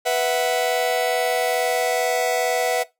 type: chord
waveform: 45% pulse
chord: B suspended fourth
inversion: none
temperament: just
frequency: 493.9 / 658.5 / 740.8 Hz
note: B4 / E5 / F#5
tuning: 0 / -2 / +2 cents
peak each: -23 dBFS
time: 0.05-2.84 s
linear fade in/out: 20 ms
effects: noise-tail reverb RT60 0.2 s tail -20 dB re dry